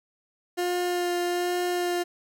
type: tone with vibrato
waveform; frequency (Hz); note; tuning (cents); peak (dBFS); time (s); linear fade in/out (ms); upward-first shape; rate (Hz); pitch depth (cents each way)
30% pulse; 353.9; F4; +23; -22; 0.57-2.04; 20; sine; 1.2; 11
effects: none